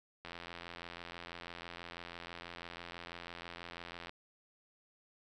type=click train; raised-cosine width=0.3 ms; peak=-29 dBFS; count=332; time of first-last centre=0.25-4.094 s; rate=86.1 Hz; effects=none